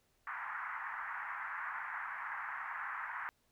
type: band-pass noise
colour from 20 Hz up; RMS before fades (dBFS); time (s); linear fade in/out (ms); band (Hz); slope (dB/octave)
white; -42; 0.27-3.29; 0; 870 to 1900; 48
effects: pink hiss -75 dBFS RMS until 3.51 s